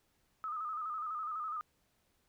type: tone with vibrato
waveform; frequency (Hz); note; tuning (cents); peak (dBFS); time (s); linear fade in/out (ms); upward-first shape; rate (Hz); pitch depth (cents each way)
sine; 1253; D#6; +12; -36; 0.44-1.61; 0; square; 12; 55
effects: pink hiss -75 dBFS RMS until 2.28 s